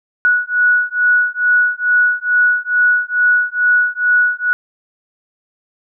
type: beating tone pair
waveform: sine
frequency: 1466 / 1468.3 Hz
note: F#6 / F#6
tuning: -16 / -14 cents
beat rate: 2.3 Hz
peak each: -14 dBFS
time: 0.25-4.53 s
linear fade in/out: 0 ms
effects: none